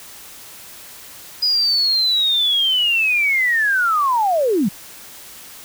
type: linear sweep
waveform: sine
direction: down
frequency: 4978 to 170 Hz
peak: -14 dBFS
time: 1.42-4.69 s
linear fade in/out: 10 ms
effects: white hiss -39 dBFS RMS until 5.64 s